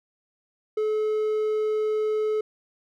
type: tone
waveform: triangle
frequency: 430 Hz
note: A4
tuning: 40 cents flat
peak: -20 dBFS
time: 0.77-2.41 s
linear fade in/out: 5 ms
effects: none